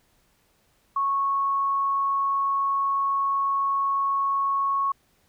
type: tone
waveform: sine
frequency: 1103 Hz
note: C#6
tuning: 9 cents flat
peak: -21 dBFS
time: 0.96-4.92 s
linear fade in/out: 5 ms
effects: pink hiss -65 dBFS RMS until 5.28 s